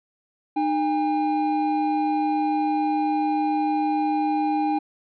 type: tone pair together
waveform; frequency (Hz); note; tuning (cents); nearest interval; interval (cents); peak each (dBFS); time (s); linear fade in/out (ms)
triangle; 305.2 / 808.7; D#4 / G#5; -33 / -46; octave + perfect fourth; 1687; -21; 0.56-4.79; 10
effects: resampled to 11025 Hz